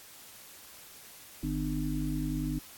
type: harmonic tone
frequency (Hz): 50.5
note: G#1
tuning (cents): -48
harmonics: 1 / 3 / 5 / 6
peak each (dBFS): -35 / -35 / -35 / -35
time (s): 1.43-2.59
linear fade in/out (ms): 5
effects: white hiss -51 dBFS RMS until 2.77 s + AAC 64 kbps